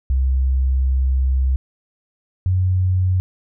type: tone pair in turn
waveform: sine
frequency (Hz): 65.41 / 92.24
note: C2 / F#2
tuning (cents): 0 / -5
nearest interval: tritone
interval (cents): 595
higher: second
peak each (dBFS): -14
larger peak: neither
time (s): 0.1-1.56 / 2.46-3.2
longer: first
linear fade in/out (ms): 0
effects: none